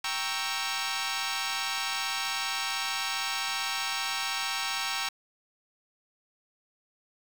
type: chord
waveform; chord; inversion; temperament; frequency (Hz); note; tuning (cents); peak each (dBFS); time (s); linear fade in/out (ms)
10% pulse; G diminished seventh; none; equal; 784 / 932.3 / 1108.7 / 1318.5; G5 / Bb5 / Db6 / Fb6; 0 / 0 / 0 / 0; -26; 0.04-5.09; 5
effects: low-pass 8000 Hz 12 dB/octave + 7-bit